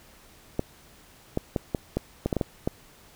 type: clicks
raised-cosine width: 2 ms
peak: -11 dBFS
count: 10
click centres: 0.594 / 1.374 / 1.562 / 1.748 / 1.97 / 2.26 / 2.328 / 2.367 / 2.412 / 2.675 s
effects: pink hiss -54 dBFS RMS until 3.15 s